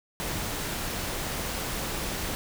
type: noise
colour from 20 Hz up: pink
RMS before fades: -32 dBFS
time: 0.2-2.35 s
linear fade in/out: 0 ms
effects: none